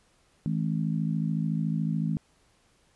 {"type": "harmonic tone", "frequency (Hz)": 53.8, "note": "A1", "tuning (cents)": -38, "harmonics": [3, 4, 5], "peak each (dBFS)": [-27, -30, -36], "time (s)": [0.46, 2.17], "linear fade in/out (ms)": 0, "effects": ["pink hiss -65 dBFS RMS until 2.95 s", "resampled to 24000 Hz"]}